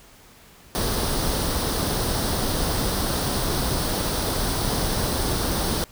pink noise with comb filter, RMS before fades -24 dBFS, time 0.75-5.84 s, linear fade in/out 0 ms, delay 0.21 ms, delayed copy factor +0.55, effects pink hiss -50 dBFS RMS until 5.91 s

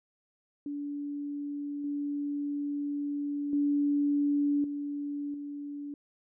sine tone with level steps, 288.2 Hz, D4, 33 cents flat, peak -33 / -30 / -24 / -32 / -36 dBFS, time 0.66-5.94 s, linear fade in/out 2 ms, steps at 1.84 / 3.53 / 4.64 / 5.34 s, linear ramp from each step 2 ms, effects none

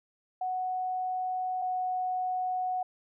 sine tone pair in turn, 740 / 737.3 Hz, F#5 / F#5, 0 / -6 cents, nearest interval unison, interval 6 cents, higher first, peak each -29 / -28 dBFS, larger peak second, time 0.41-1.62 / 1.62-2.83 s, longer neither, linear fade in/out 5 ms, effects none

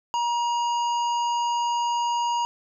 harmonic tone with a mistuned harmonic, 950 Hz, A#5, 33 cents sharp, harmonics 1 / 3 / 5 / 7, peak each -22 / -34 / -42 / -39 dBFS, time 0.14-2.45 s, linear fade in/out 0 ms, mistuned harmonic 5, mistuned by +16 cents, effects none

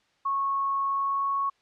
sine tone with pitch glide, 1100 to 1106.4 Hz, C#6 to C#6, -14 to -4 cents, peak -24 dBFS, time 0.25-1.5 s, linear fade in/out 10 ms, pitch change +10 cents, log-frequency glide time 0.83-1.27 s, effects white hiss -67 dBFS RMS until 1.61 s + low-pass 4000 Hz 12 dB/octave

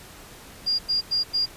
sine tone bursts, 4817 Hz, D8, 43 cents sharp, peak -20 dBFS, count 4, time 0.66-1.462 s, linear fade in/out 20 ms, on 130 ms, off 94 ms, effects pink hiss -45 dBFS RMS until 1.56 s + resampled to 32000 Hz

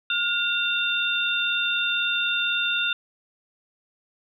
sine tone cluster, 1424 / 2742 / 3604 Hz, F6 / F7 / A7, +33 / -32 / +41 cents, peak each -26 dBFS, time 0.1-2.93 s, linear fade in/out 2 ms, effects none

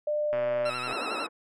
sine tone, 598 Hz, D5, 31 cents sharp, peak -25 dBFS, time 0.07-0.7 s, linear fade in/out 5 ms
click train, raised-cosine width 0.5 ms, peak -22 dBFS, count 75, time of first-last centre 0.33-0.927 s, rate 124 Hz
20% pulse tone with vibrato, 1318.5 Hz, E6, in tune, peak -27 dBFS, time 0.65-1.27 s, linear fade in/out 10 ms, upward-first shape sine, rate 11 Hz, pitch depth 70 cents each way
pink band-pass noise, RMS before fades -35 dBFS, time 0.85-1.29 s, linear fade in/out 50 ms, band 290 to 1500 Hz, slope 24 dB/octave
effects low-pass 7000 Hz 12 dB/octave

